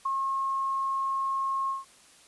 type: tone with ADSR envelope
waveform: sine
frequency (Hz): 1080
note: C#6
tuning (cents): -45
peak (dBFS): -23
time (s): 0.05-1.85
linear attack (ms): 10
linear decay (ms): 7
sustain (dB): -3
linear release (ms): 160
effects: white hiss -56 dBFS RMS until 2.27 s + resampled to 24000 Hz